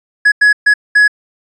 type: tone bursts at uneven times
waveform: triangle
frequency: 1683 Hz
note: G#6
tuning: 23 cents sharp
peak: -3 dBFS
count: 4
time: 0.25-0.32 / 0.41-0.53 / 0.66-0.74 / 0.95-1.08 s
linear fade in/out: 10 ms
effects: resampled to 24000 Hz